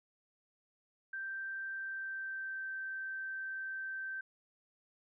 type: tone with pitch glide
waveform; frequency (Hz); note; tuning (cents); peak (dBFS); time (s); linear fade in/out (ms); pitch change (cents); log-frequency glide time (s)
sine; 1568 to 1555.4; G6 to G6; 0 to -14; -38; 1.13-4.21; 5; -14; 1.73-2.67
effects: none